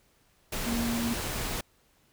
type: tone in noise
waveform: sine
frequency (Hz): 234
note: A#3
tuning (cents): +7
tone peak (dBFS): -28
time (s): 0.66-1.14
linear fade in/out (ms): 5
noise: pink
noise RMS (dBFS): -33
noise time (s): 0.52-1.61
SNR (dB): +2
effects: pink hiss -66 dBFS RMS until 2.12 s